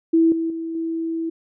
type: tone with level steps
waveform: sine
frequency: 327.9 Hz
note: E4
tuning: 9 cents flat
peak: -12 / -20 / -25 / -22 dBFS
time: 0.13-1.3 s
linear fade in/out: 10 ms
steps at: 0.32 / 0.5 / 0.75 s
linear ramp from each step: 2 ms
effects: none